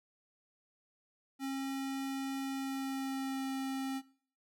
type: tone with pitch glide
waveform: square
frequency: 270.3 to 267.3 Hz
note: C#4 to C4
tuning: -44 to +37 cents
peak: -36 dBFS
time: 1.39-4.02 s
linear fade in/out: 50 ms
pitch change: -19 cents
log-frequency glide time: 2.5-3.44 s
effects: noise-tail reverb RT60 0.5 s tail -20 dB re dry